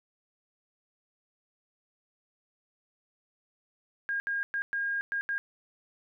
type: tone bursts at uneven times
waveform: sine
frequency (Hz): 1620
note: G#6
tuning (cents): -43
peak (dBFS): -28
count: 6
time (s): 4.09-4.2 / 4.27-4.43 / 4.54-4.62 / 4.73-5.01 / 5.12-5.21 / 5.29-5.38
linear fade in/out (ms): 0
effects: none